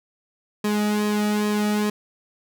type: tone with flanger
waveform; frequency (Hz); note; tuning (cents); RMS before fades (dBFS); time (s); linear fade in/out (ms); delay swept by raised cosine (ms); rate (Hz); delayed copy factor
sawtooth; 209.4; G#3; +15; -22; 0.64-1.9; 5; 1.4 to 1.91; 2.4; -0.75
effects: none